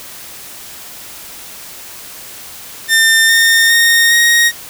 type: tone with pitch steps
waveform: sawtooth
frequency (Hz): 1800 / 1824.1 / 1848.5 / 1873.2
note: A6 / A#6 / A#6 / A#6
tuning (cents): +39 / -38 / -15 / +8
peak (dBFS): -4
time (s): 2.88-4.52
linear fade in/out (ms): 50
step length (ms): 410
effects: white hiss -32 dBFS RMS until 4.69 s